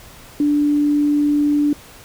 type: tone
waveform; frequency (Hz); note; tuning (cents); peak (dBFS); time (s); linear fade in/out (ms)
sine; 292.9; D4; -5; -13; 0.4-1.73; 2
effects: pink hiss -42 dBFS RMS until 2.04 s